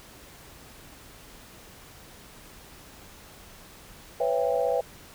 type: chord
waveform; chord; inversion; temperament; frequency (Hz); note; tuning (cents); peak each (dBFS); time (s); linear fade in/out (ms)
sine; C# half-diminished seventh; third; just; 498.9 / 554.4 / 665.2 / 798.3; B4 / C#5 / E5 / G5; +17 / 0 / +16 / +31; -26 / -28 / -29 / -31; 4.2-4.81; 5
effects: pink hiss -49 dBFS RMS until 5.14 s